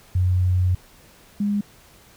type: tone pair in turn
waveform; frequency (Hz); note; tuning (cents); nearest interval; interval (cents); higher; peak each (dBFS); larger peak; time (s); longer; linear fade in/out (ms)
sine; 91.1 / 204.5; F#2 / G#3; -26 / -26; octave + major second; 1400; second; -16 / -19; first; 0.15-0.75 / 1.4-1.61; first; 5
effects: pink hiss -51 dBFS RMS until 2.16 s